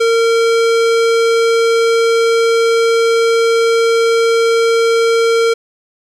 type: tone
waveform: square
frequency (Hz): 458.9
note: A#4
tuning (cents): -27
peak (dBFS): -10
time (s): 0-5.54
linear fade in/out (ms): 10
effects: low-pass 7000 Hz 12 dB/octave + 8-bit